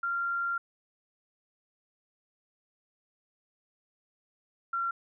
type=tone pair in turn; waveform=sine; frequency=1385 / 1369.9 Hz; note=F6 / F6; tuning=-15 / -34 cents; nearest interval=unison; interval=19 cents; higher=first; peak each=-28 dBFS; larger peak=neither; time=0.03-0.58 / 4.73-4.91 s; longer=first; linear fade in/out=5 ms; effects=none